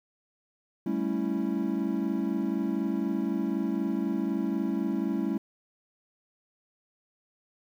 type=chord; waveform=triangle; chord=A dominant seventh; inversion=third; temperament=equal; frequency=196 / 220 / 277.2 / 329.6 Hz; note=G3 / A3 / C#4 / E4; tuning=0 / 0 / 0 / 0 cents; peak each=-30 dBFS; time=0.86-5.38 s; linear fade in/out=5 ms; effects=10-bit